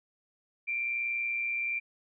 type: tone with amplitude modulation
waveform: sine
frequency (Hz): 2363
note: D7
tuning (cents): +10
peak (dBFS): -27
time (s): 0.67-1.8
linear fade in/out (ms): 20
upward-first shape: sine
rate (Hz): 121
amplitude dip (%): 45
effects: none